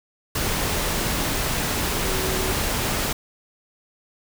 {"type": "tone in noise", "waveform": "sine", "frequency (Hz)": 377.2, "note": "F#4", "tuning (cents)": 33, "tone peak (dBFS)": -29, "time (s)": [2.04, 2.52], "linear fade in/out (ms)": 5, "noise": "pink", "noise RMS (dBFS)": -24, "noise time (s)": [0.35, 3.13], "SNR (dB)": -8, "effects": []}